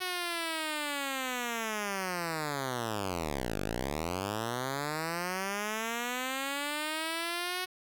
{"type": "linear two-way sweep", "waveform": "5% pulse", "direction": "down then up", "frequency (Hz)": [370, 47.41, 370], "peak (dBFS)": -21, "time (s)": [0, 7.66], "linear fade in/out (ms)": 20, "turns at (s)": 3.6, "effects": ["10-bit"]}